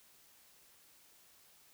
silence, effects white hiss -64 dBFS RMS until 1.73 s

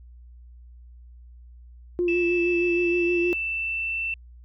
sine tone with vibrato, 349.2 Hz, F4, in tune, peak -20 dBFS, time 1.99-3.33 s, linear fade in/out 0 ms, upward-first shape sine, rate 6.4 Hz, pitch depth 29 cents each way
sine tone with pitch glide, 2637 to 2675 Hz, E7 to E7, 0 to +25 cents, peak -25 dBFS, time 2.08-4.14 s, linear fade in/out 2 ms, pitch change +25 cents, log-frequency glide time 2.64-4.01 s
effects tanh soft clip ceiling -12 dBFS + added 60 Hz sine -44 dBFS peak until 4.44 s

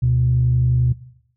sine tone pair together, 72.04 / 123.47 Hz, D2 / B2, -33 / 0 cents, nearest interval major sixth, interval 933 cents, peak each -22 / -14 dBFS, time 0.02-0.93 s, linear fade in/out 10 ms, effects noise-tail reverb RT60 0.7 s tail -17 dB re dry + tanh soft clip ceiling -7 dBFS

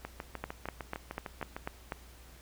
two click trains, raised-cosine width 0.5 ms, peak -20 / -23 dBFS, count 7 / 11, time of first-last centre 0.44-1.921 / 0.05-1.565 s, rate 4.05 / 6.6 Hz, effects added 60 Hz sine -53 dBFS peak until 2.41 s + pink hiss -57 dBFS RMS until 2.41 s

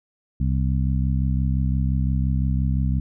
harmonic tone, 65.8 Hz, C2, 10 cents sharp, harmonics 1 / 2 / 3 / 4, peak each -21 / -23 / -27 / -34 dBFS, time 0.4-3 s, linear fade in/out 5 ms, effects none

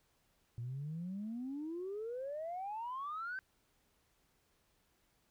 sine exponential sweep, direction up, 114.7 to 1568 Hz, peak -38 dBFS, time 0.58-3.39 s, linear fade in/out 0 ms, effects tanh soft clip ceiling -35 dBFS + pink hiss -75 dBFS RMS until 5.3 s

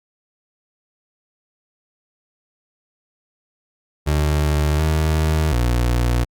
30% pulse tone with pitch steps, 74.8 / 78 / 59.9 Hz, D2 / D#2 / A#1, +32 / +5 / +48 cents, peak -13 dBFS, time 4.06-6.25 s, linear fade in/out 20 ms, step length 730 ms, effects Opus 48 kbps

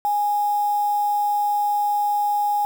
sine tone with quantisation, 825 Hz, G#5, 12 cents flat, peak -18 dBFS, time 0.05-2.65 s, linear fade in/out 0 ms, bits 6, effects none

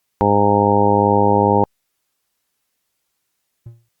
harmonic tone, 102.4 Hz, G#2, 24 cents flat, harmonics 1 / 2 / 3 / 4 / 5 / 6 / 7 / 8 / 9, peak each -21 / -20 / -22 / -19 / -19 / -26 / -26 / -18 / -18 dBFS, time 0.21-1.64 s, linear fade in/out 0 ms
triangle tone with exponential decay, 116.3 Hz, A#2, 4 cents flat, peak -27 dBFS, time 3.66-3.89 s, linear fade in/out 5 ms, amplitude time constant 48 ms
effects white hiss -72 dBFS RMS until 4 s + Opus 48 kbps

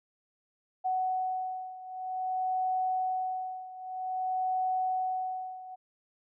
sine beating tone pair, 745 / 745.52 Hz, F#5 / F#5, +12 / +13 cents, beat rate 0.52 Hz, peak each -31 / -34 dBFS, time 0.84-5.76 s, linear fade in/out 20 ms, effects none

